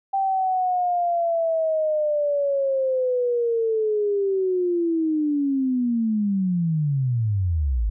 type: linear sweep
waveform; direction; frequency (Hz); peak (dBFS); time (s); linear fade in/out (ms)
sine; down; 784 to 49; -19; 0.13-7.9; 10
effects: none